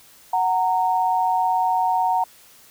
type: tone pair together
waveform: sine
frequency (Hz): 742.2 / 924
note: F#5 / A#5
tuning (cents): +5 / -16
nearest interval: major third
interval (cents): 379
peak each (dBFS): -20 / -20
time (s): 0.33-2.24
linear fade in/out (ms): 5
effects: white hiss -50 dBFS RMS until 2.7 s